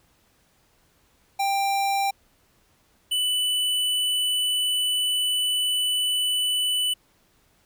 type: tone pair in turn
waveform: square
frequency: 790 / 2983 Hz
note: G5 / F#7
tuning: +13 / +13 cents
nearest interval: octave + major seventh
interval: 2300 cents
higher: second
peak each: -22 dBFS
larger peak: neither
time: 1.39-2.11 / 3.11-6.94 s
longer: second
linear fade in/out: 10 ms
effects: pink hiss -63 dBFS RMS until 7.65 s